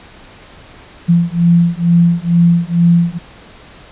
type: beating tone pair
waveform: sine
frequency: 170 / 172.2 Hz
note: F3 / F3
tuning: -46 / -24 cents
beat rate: 2.2 Hz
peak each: -11 dBFS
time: 1.08-3.19 s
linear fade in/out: 20 ms
effects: pink hiss -39 dBFS RMS until 3.91 s + resampled to 8000 Hz